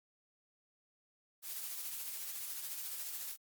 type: noise with tremolo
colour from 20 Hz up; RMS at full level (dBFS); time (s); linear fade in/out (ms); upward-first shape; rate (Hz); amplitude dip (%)
blue; -41; 1.42-3.37; 50; sine; 14; 35
effects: Opus 48 kbps